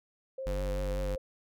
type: tone with vibrato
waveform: sine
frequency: 523.3 Hz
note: C5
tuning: in tune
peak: -35 dBFS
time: 0.38-1.18 s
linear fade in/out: 5 ms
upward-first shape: triangle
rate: 5.2 Hz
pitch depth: 36 cents each way
type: tone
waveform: square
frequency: 48 Hz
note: G1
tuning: 36 cents flat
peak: -32 dBFS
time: 0.46-1.16 s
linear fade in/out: 10 ms
effects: none